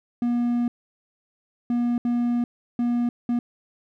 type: tone bursts at uneven times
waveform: triangle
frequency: 240 Hz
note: B3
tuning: 49 cents flat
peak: -18 dBFS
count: 5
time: 0.22-0.68 / 1.7-1.98 / 2.05-2.44 / 2.79-3.09 / 3.29-3.39 s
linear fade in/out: 2 ms
effects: none